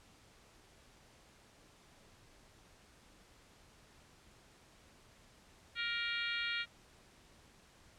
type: harmonic tone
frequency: 469.1 Hz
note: A#4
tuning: 11 cents sharp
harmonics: 3 / 4 / 5 / 6 / 7 / 8 / 9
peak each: -41 / -42 / -40 / -45 / -43 / -46 / -48 dBFS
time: 5.75-6.66 s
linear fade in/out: 50 ms
effects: pink hiss -63 dBFS RMS until 7.98 s + low-pass 9000 Hz 12 dB/octave